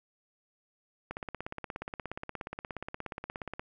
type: click train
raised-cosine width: 0.5 ms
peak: -22 dBFS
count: 43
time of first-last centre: 1.11-3.595 s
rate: 16.9 Hz
effects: none